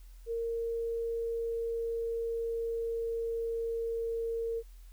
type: tone with pitch glide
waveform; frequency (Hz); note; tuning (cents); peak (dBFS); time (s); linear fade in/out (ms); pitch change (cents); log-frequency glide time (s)
sine; 461.7 to 458.8; A#4 to A#4; -17 to -28; -31; 0.26-4.63; 50; -11; 1.07-4.46
effects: added 42 Hz sine -48 dBFS peak until 4.92 s + white hiss -66 dBFS RMS until 4.92 s